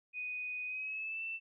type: tone with pitch glide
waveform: sine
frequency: 2489 to 2668 Hz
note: D#7 to E7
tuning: 0 to +20 cents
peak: -37 dBFS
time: 0.13-1.4 s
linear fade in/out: 50 ms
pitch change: +120 cents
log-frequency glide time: 0.66-1.23 s
effects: none